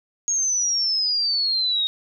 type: exponential sweep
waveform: sine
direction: down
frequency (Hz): 6610 to 3729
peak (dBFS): -19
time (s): 0.28-1.87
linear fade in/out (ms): 0
effects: none